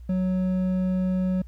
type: tone with hard clipping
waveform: triangle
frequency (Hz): 185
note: F#3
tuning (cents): 0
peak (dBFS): -23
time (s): 0.09-1.42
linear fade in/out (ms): 5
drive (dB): 9
effects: added 60 Hz sine -39 dBFS peak until 1.47 s + pink hiss -68 dBFS RMS until 1.47 s